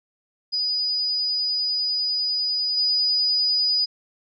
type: tone with level steps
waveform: sine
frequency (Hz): 4945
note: D#8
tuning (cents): -12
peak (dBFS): -21 / -18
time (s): 0.52-3.86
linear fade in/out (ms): 20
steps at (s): 2.77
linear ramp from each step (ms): 5
effects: none